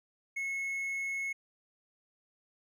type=tone; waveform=triangle; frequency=2184 Hz; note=C#7; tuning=26 cents flat; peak=-31 dBFS; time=0.36-1.33 s; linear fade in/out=10 ms; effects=none